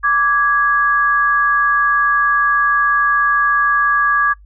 sine tone pair together, 1165.3 / 1659 Hz, D6 / G#6, -14 / -2 cents, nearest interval tritone, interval 612 cents, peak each -14 dBFS, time 0.03-4.34 s, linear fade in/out 20 ms, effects noise-tail reverb RT60 0.1 s tail -21 dB re dry + added 50 Hz sine -40 dBFS peak until 4.45 s

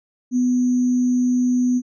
sine tone with sample-and-hold, 248.9 Hz, B3, 14 cents sharp, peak -15 dBFS, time 0.31-1.82 s, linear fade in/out 50 ms, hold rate 6300 Hz, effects resampled to 16000 Hz

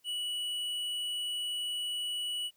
triangle tone with tanh clipping, 2943 Hz, F#7, 10 cents flat, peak -34 dBFS, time 0.04-2.51 s, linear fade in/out 50 ms, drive 13 dB, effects white hiss -71 dBFS RMS until 2.56 s

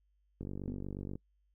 click train, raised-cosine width 3 ms, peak -28 dBFS, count 37, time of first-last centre 0.41-1.155 s, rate 48.3 Hz
sine tone with exponential decay, 245.8 Hz, B3, 8 cents flat, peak -32 dBFS, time 0.68-0.84 s, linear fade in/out 0 ms, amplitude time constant 34 ms
effects noise-tail reverb RT60 0.1 s tail -25 dB re dry + added 50 Hz sine -70 dBFS peak until 1.54 s

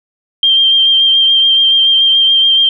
sine tone with vibrato, 3171 Hz, G7, 19 cents sharp, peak -6 dBFS, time 0.43-2.69 s, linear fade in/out 2 ms, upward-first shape triangle, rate 7 Hz, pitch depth 24 cents each way, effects none

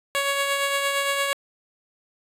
10% pulse tone with tremolo, 558 Hz, C#5, 11 cents sharp, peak -12 dBFS, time 0.15-1.33 s, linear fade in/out 0 ms, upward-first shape triangle, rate 8.7 Hz, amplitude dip 40%, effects resampled to 32000 Hz

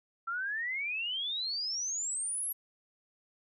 sine exponential sweep, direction up, 1333 to 11630 Hz, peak -32 dBFS, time 0.27-2.53 s, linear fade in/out 10 ms, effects none

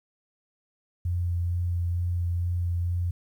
sine tone with vibrato, 87.31 Hz, F2, in tune, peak -24 dBFS, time 1.05-3.11 s, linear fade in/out 5 ms, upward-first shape sine, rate 2.2 Hz, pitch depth 14 cents each way, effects 10-bit

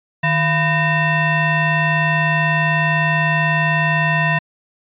sine tone with frequency modulation, 997 Hz, B5, 16 cents sharp, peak -12 dBFS, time 0.23-4.39 s, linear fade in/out 10 ms, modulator 841 Hz, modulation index 1.8, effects tanh soft clip ceiling -11 dBFS + resampled to 8000 Hz

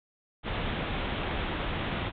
pink low-pass noise, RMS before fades -32 dBFS, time 0.43-2.12 s, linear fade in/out 50 ms, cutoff 3700 Hz, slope 96 dB/octave, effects none

